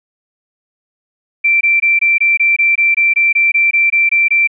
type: tone bursts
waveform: sine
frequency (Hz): 2348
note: D7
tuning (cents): -1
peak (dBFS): -8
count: 16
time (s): 1.44-4.475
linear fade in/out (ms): 10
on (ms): 170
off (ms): 21
effects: none